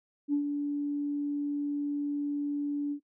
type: tone with ADSR envelope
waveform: sine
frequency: 289 Hz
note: D4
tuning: 28 cents flat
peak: -22 dBFS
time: 0.28-3 s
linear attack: 53 ms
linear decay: 95 ms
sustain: -6 dB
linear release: 83 ms
effects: noise-tail reverb RT60 0.1 s tail -21 dB re dry + tanh soft clip ceiling -18 dBFS